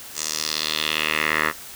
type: tone with band-pass filter sweep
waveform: 10% pulse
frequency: 77.3 Hz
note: D#2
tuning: 11 cents flat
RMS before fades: -24 dBFS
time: 0.14-1.53 s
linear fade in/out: 50 ms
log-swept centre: 7200 to 1600 Hz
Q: 2.5
effects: white hiss -39 dBFS RMS until 1.75 s